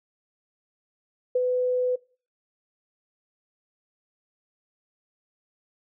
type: tone with ADSR envelope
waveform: sine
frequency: 501 Hz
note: B4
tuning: 25 cents sharp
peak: -18 dBFS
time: 1.35-1.96 s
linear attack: 7 ms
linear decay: 28 ms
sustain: -3 dB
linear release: 10 ms
effects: noise-tail reverb RT60 0.4 s tail -23 dB re dry